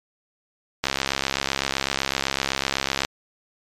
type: click train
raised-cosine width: 0.2 ms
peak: -4 dBFS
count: 151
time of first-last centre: 0.84-3.049 s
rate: 67.9 Hz
effects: MP3 96 kbps